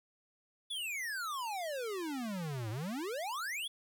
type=exponential two-way sweep; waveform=square; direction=down then up; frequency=3522 to 103.83 to 3522 Hz; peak=-37 dBFS; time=0.7-3.68 s; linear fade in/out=10 ms; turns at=2.7 s; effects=11-bit